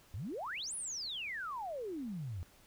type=exponential two-way sweep; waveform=sine; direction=up then down; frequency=81 to 10540 to 81 Hz; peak=-38 dBFS; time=0.14-2.43 s; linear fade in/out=0 ms; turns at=0.75 s; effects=pink hiss -63 dBFS RMS until 2.66 s